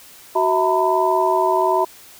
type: tone cluster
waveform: sine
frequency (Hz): 373.1 / 651 / 913 / 994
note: F#4 / E5 / A#5 / B5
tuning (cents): +14 / -22 / -36 / +11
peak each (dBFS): -20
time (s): 0.35-1.85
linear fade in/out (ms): 10
effects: white hiss -44 dBFS RMS until 2.19 s